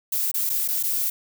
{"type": "noise with dropouts", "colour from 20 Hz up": "violet", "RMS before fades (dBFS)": -24, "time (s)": [0.12, 1.1], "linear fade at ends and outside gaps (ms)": 5, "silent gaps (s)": [[0.315, 0.341], [0.495, 0.499], [0.679, 0.684], [0.829, 0.835]], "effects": []}